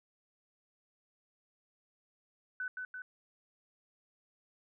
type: tone with echo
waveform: sine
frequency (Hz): 1503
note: F#6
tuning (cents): +27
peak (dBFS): -35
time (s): 2.6-2.68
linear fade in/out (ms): 2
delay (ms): 170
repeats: 2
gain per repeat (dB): -3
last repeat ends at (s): 3.02
effects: none